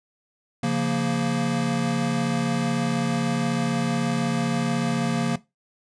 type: chord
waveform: square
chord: Bb minor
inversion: first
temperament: equal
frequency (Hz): 138.59 / 174.61 / 233.1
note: Db3 / F3 / Bb3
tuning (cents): 0 / 0 / 0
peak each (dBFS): -28 / -28 / -25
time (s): 0.63-5.36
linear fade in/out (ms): 5
effects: noise-tail reverb RT60 0.2 s tail -17 dB re dry + resampled to 22050 Hz